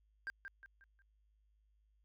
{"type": "tone with echo", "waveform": "sine", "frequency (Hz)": 1588, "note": "G6", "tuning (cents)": 22, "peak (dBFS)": -36, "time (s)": [0.27, 0.3], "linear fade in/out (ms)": 0, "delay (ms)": 180, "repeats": 4, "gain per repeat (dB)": -8, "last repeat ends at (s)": 1.02, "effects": ["tanh soft clip ceiling -38 dBFS", "added 52 Hz sine -70 dBFS peak until 2.04 s"]}